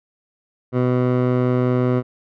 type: tone with low-pass filter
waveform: 15% pulse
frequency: 125.3 Hz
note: B2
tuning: 25 cents sharp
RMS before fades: -18 dBFS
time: 0.72-2.03 s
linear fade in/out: 50 ms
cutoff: 1200 Hz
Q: 0.6
effects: none